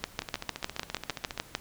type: two click trains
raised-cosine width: 0.2 ms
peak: -11 / -18 dBFS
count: 11 / 18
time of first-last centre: 0.04-1.551 / 0.22-1.376 s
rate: 6.62 / 14.7 Hz
effects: pink hiss -52 dBFS RMS until 1.6 s

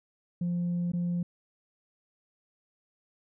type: tone with dropouts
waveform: sine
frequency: 174.61 Hz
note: F3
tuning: in tune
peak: -25 dBFS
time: 0.41-1.23 s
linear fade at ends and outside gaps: 5 ms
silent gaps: 0.919-0.934 s
effects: tanh soft clip ceiling -25 dBFS

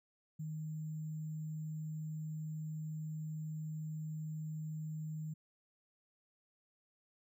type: tone with sample-and-hold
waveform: sine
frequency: 155.56 Hz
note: D#3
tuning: in tune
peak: -39 dBFS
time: 0.39-5.34 s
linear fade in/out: 10 ms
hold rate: 7350 Hz
effects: none

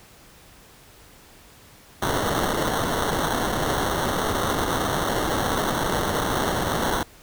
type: noise with sample-and-hold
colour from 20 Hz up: blue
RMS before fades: -24 dBFS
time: 2.02-7.03 s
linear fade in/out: 2 ms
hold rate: 2450 Hz
effects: pink hiss -50 dBFS RMS until 7.22 s

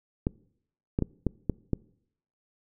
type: clicks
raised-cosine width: 3 ms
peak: -12 dBFS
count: 6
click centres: 0.269 / 0.989 / 1.023 / 1.267 / 1.497 / 1.733 s
effects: noise-tail reverb RT60 0.7 s tail -24 dB re dry

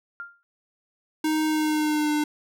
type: tone with exponential decay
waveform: sine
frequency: 1396.9 Hz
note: F6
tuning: in tune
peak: -30 dBFS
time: 0.2-0.43 s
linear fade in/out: 0 ms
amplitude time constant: 49 ms
type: tone with pitch glide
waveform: square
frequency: 311.1 to 300 Hz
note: D#4 to D4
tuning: 0 to +37 cents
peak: -22 dBFS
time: 1.24-2.24 s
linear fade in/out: 5 ms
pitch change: -63 cents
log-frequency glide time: 1.46-2.12 s
effects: none

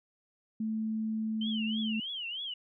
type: tone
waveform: sine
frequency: 219.4 Hz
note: A3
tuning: 5 cents flat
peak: -30 dBFS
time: 0.6-2 s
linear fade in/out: 5 ms
type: tone with vibrato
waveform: sine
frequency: 3025 Hz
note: F#7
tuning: 38 cents sharp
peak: -35 dBFS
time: 1.41-2.54 s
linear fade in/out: 5 ms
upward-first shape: triangle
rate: 3.2 Hz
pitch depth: 220 cents each way
effects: none

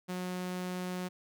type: tone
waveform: sawtooth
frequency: 181.7 Hz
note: F#3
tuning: 31 cents flat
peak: -31 dBFS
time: 0.08-1.09 s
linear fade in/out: 20 ms
effects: none

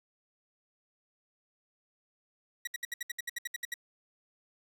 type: tone bursts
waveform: sawtooth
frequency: 1920 Hz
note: B6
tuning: 49 cents flat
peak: -30 dBFS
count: 13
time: 2.65-3.741 s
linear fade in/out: 5 ms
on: 23 ms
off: 66 ms
effects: none

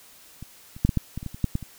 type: clicks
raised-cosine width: 5 ms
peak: -25 / -28 / -6 / -10 / -9 / -18 / -24 / -19 / -25 / -9 / -12 / -24 dBFS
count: 12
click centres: 0.426 / 0.765 / 0.85 / 0.892 / 0.973 / 1.176 / 1.229 / 1.263 / 1.345 / 1.443 / 1.554 / 1.627 s
effects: white hiss -51 dBFS RMS until 1.78 s

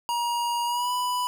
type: tone with pitch glide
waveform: square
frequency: 950 to 989.8 Hz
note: A#5 to B5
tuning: +33 to +4 cents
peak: -25 dBFS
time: 0.09-1.27 s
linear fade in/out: 0 ms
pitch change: +71 cents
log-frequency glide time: 0.65-0.92 s
effects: none

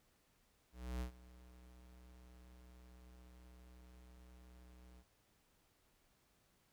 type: tone with ADSR envelope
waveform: square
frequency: 61.74 Hz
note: B1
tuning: in tune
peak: -39 dBFS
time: 0.72-5.05 s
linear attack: 290 ms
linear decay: 100 ms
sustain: -20 dB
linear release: 59 ms
effects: pink hiss -75 dBFS RMS until 6.72 s

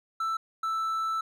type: tone pair in turn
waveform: triangle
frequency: 1326 / 1321.1 Hz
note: E6 / E6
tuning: +10 / +3 cents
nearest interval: unison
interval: 7 cents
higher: first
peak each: -25 dBFS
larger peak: neither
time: 0.2-0.37 / 0.63-1.21 s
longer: second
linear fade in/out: 5 ms
effects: none

